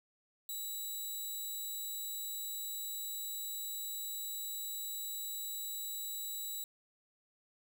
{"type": "tone", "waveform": "5% pulse", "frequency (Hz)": 3910, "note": "B7", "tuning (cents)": -18, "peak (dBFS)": -31, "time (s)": [0.49, 6.64], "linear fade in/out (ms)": 2, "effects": []}